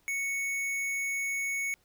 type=tone with tanh clipping; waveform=sine; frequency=2217 Hz; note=C#7; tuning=in tune; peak=-31 dBFS; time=0.08-1.74 s; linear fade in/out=0 ms; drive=18 dB; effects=pink hiss -68 dBFS RMS until 1.84 s